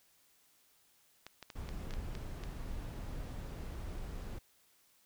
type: clicks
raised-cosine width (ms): 0.2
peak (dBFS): -29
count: 8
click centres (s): 1.266 / 1.427 / 1.502 / 1.69 / 1.908 / 1.938 / 2.152 / 2.437
type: noise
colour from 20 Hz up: brown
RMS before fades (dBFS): -42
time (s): 1.55-4.39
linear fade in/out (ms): 10
effects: white hiss -69 dBFS RMS until 5.05 s